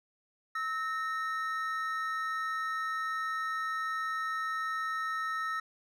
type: tone pair together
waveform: triangle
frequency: 1300 / 1841.3 Hz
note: E6 / A#6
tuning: -24 / -22 cents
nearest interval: tritone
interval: 602 cents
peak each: -31 / -35 dBFS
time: 0.55-5.6 s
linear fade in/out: 5 ms
effects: none